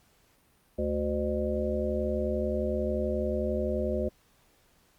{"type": "harmonic tone with a mistuned harmonic", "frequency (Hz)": 73.42, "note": "D2", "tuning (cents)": 0, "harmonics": [1, 3, 5, 7, 8], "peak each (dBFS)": [-33, -33, -33, -33, -33], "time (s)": [0.78, 4.09], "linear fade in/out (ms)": 10, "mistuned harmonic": 8, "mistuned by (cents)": 52, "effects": ["pink hiss -65 dBFS RMS until 4.98 s", "Opus 48 kbps"]}